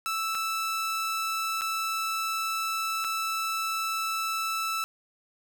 sawtooth tone with dropouts, 1318.5 Hz, E6, in tune, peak -24 dBFS, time 0.06-4.84 s, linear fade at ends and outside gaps 0 ms, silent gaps 0.349-0.352 / 1.611-1.618 / 3.042-3.046 s, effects none

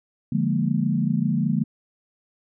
sine chord, Bb dominant seventh, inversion first, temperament equal, 146.83 / 174.61 / 207.7 / 233.1 Hz, D3 / F3 / Ab3 / Bb3, 0 / 0 / 0 / 0 cents, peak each -25 dBFS, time 0.32-1.64 s, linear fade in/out 5 ms, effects none

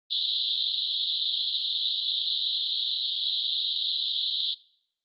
white band-pass noise, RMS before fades -28 dBFS, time 0.1-4.55 s, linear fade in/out 20 ms, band 3300 to 4100 Hz, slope 96 dB/octave, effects noise-tail reverb RT60 0.7 s tail -22 dB re dry + Opus 48 kbps

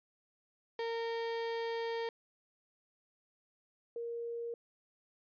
35% pulse / sine tone pair in turn, 460 / 468.3 Hz, A#4 / A#4, -23 / +8 cents, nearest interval unison, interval 31 cents, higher second, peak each -33 / -37 dBFS, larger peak first, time 0.79-2.09 / 3.96-4.54 s, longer first, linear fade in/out 2 ms, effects resampled to 11025 Hz

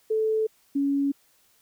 sine tone pair in turn, 437.7 / 279.8 Hz, A4 / C#4, -9 / +16 cents, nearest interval minor sixth, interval 775 cents, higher first, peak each -21 dBFS, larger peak neither, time 0.1-0.47 / 0.75-1.12 s, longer neither, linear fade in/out 10 ms, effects white hiss -63 dBFS RMS until 1.61 s

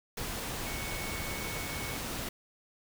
sine tone in noise, 2217 Hz, C#7, in tune, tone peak -42 dBFS, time 0.66-1.97 s, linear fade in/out 5 ms, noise pink, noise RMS -37 dBFS, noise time 0.17-2.29 s, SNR -8 dB, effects none

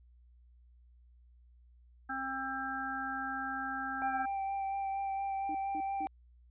harmonic tone, 265.9 Hz, C4, 28 cents sharp, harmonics 1 / 3 / 5 / 6, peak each -43 / -40 / -40 / -39 dBFS, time 2.09-4.26 s, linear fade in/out 10 ms
triangle tone with vibrato, 784 Hz, G5, in tune, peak -31 dBFS, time 4.02-6.07 s, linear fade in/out 0 ms, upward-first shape sine, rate 4.3 Hz, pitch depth 14 cents each way
sine tone bursts, 306.4 Hz, D#4, 27 cents flat, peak -40 dBFS, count 3, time 5.49-6.061 s, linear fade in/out 2 ms, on 57 ms, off 200 ms
effects added 60 Hz sine -58 dBFS peak until 6.5 s + resampled to 8000 Hz

